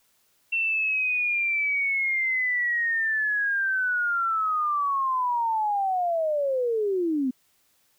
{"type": "linear sweep", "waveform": "sine", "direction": "down", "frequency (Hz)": [2708, 246.9], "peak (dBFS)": -22, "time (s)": [0.52, 7.31], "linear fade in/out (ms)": 10, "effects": ["white hiss -66 dBFS RMS until 7.98 s"]}